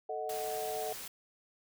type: chord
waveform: sine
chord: D# diminished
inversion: second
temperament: equal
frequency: 440 / 622.3 / 740 Hz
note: A4 / D#5 / F#5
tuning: 0 / 0 / 0 cents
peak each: -39 / -40 / -38 dBFS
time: 0.09-0.93 s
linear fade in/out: 5 ms
type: noise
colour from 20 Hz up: white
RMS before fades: -44 dBFS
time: 0.29-1.08 s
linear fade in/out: 5 ms
effects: none